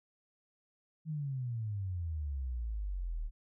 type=exponential sweep; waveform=sine; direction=down; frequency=161.1 to 36.86 Hz; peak=-34 dBFS; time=1.05-3.31 s; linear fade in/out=50 ms; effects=none